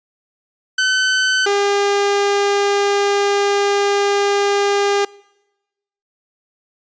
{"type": "tone pair in turn", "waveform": "sawtooth", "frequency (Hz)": [1520, 403.3], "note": ["F#6", "G4"], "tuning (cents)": [46, 49], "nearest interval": "octave + major seventh", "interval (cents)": 2297, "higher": "first", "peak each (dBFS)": [-10, -10], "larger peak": "neither", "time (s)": [[0.78, 1.46], [1.46, 5.05]], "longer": "second", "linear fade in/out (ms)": 5, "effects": ["noise-tail reverb RT60 1.0 s tail -24 dB re dry", "resampled to 16000 Hz"]}